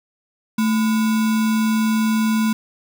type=tone with sample-and-hold; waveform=sine; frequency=220 Hz; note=A3; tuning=in tune; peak=-15 dBFS; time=0.58-2.53 s; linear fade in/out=5 ms; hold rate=1225 Hz; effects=none